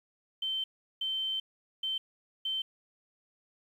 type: tone bursts at uneven times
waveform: sine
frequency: 3099 Hz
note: G7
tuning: 21 cents flat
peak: -30 dBFS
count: 4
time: 0.42-0.64 / 1.01-1.4 / 1.83-1.98 / 2.45-2.62 s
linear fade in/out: 5 ms
effects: 10-bit